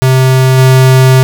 square tone with level steps, 130.5 Hz, C3, 4 cents flat, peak -5 / -3 dBFS, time 0.02-1.23 s, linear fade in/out 0 ms, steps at 0.57 s, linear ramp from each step 20 ms, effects none

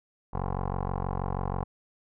15% pulse tone with low-pass filter, 46.25 Hz, F#1, in tune, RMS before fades -31 dBFS, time 0.33-1.64 s, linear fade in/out 10 ms, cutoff 940 Hz, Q 4.6, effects none

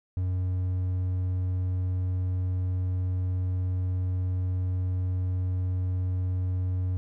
triangle tone, 91.7 Hz, F#2, 15 cents flat, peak -23 dBFS, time 0.17-6.97 s, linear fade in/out 0 ms, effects none

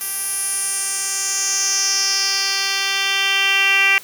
10% pulse tone with band-pass filter sweep, 391.8 Hz, G4, 1 cent flat, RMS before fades -19 dBFS, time 0.01-3.98 s, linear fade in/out 0 ms, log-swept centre 12000 to 2500 Hz, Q 3.8, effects white hiss -40 dBFS RMS until 4.03 s + high-pass 80 Hz 12 dB/octave

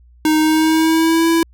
square tone with pitch glide, 310.7 to 331.1 Hz, D#4 to E4, -2 to +8 cents, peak -12 dBFS, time 0.25-1.43 s, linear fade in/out 2 ms, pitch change +110 cents, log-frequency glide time 0.39-1.29 s, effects added 60 Hz sine -44 dBFS peak until 1.53 s

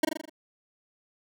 25% pulse tone with echo, 312.8 Hz, D#4, 9 cents sharp, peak -15 dBFS, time 0.03-0.05 s, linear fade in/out 5 ms, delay 41 ms, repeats 6, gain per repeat -4 dB, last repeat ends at 0.296 s, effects none

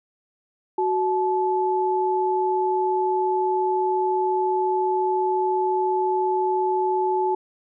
sine tone pair together, 371.4 / 865.7 Hz, F#4 / A5, +7 / -28 cents, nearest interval octave + minor third, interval 1465 cents, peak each -22 dBFS, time 0.78-7.35 s, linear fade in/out 5 ms, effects none

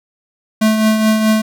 square tone with tremolo, 217.7 Hz, A3, 18 cents flat, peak -9 dBFS, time 0.61-1.42 s, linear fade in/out 10 ms, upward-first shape triangle, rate 4.7 Hz, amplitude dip 50%, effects none

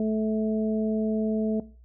harmonic tone, 217.5 Hz, A3, 20 cents flat, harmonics 1 / 2 / 3, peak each -24 / -30 / -34 dBFS, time 0-1.6 s, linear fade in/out 2 ms, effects noise-tail reverb RT60 0.4 s tail -19 dB re dry + added 60 Hz sine -49 dBFS peak until 1.84 s

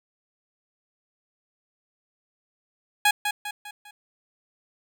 15% pulse tone with echo, 830.6 Hz, G#5, in tune, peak -10 dBFS, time 3.05-3.11 s, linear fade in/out 5 ms, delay 200 ms, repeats 4, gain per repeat -7 dB, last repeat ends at 3.91 s, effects none

